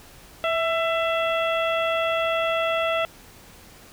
harmonic tone with a mistuned harmonic, 668 Hz, E5, 23 cents sharp, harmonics 1 / 2 / 3 / 4 / 5, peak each -23 / -27 / -32 / -30 / -33 dBFS, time 0.44-3.05 s, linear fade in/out 0 ms, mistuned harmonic 1, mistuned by -32 cents, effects pink hiss -48 dBFS RMS until 3.92 s

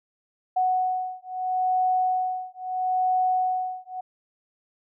sine beating tone pair, 740 / 740.76 Hz, F#5 / F#5, 0 / +2 cents, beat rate 0.76 Hz, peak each -25 / -25 dBFS, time 0.56-4.01 s, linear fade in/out 10 ms, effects none

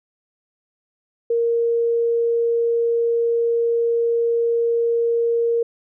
sine tone, 466.2 Hz, A#4, in tune, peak -16 dBFS, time 1.3-5.63 s, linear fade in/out 5 ms, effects none

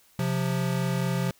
square tone pair together, 131.6 / 176.08 Hz, C3 / F3, +10 / +14 cents, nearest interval perfect fourth, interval 504 cents, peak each -28 dBFS, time 0.19-1.31 s, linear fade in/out 2 ms, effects white hiss -60 dBFS RMS until 1.39 s

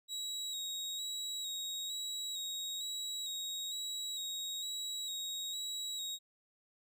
30% pulse tone with vibrato, 3828 Hz, A#7, 45 cents sharp, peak -35 dBFS, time 0.08-6.19 s, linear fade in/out 50 ms, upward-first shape square, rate 1.1 Hz, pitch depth 23 cents each way, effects none

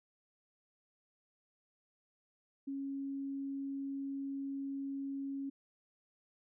sine tone, 275.1 Hz, C#4, 13 cents flat, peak -37 dBFS, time 2.67-5.5 s, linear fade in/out 10 ms, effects none

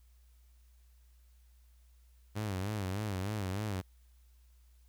sawtooth tone with vibrato, 99.9 Hz, G2, 33 cents sharp, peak -30 dBFS, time 2.35-3.82 s, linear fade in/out 20 ms, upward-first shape sine, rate 3.3 Hz, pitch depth 140 cents each way, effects added 60 Hz sine -59 dBFS peak until 4.88 s + white hiss -74 dBFS RMS until 4.88 s

